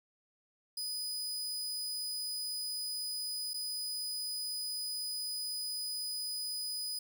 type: tone with dropouts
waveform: sawtooth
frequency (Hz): 4978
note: D#8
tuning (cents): 0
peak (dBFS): -33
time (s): 0.77-6.99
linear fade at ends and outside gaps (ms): 5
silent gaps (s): 3.535-3.541
effects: none